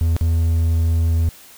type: tone with dropouts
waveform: triangle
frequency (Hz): 82.41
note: E2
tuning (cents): 0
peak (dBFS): -12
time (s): 0.01-1.29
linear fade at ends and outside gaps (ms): 0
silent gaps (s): 0.165-0.211
effects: white hiss -44 dBFS RMS until 1.57 s